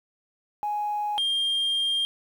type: tone pair in turn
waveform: sine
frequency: 834 / 3204 Hz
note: G#5 / G7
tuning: +7 / +37 cents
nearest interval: octave + major seventh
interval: 2330 cents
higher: second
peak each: -24 / -20 dBFS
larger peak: second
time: 0.63-1.18 / 1.18-2.05 s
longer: second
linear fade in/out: 0 ms
effects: tanh soft clip ceiling -21 dBFS + 9-bit